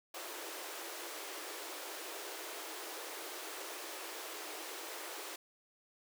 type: high-pass noise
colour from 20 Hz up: pink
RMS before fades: -45 dBFS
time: 0.14-5.36 s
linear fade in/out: 5 ms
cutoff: 310 Hz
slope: 96 dB/octave
effects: none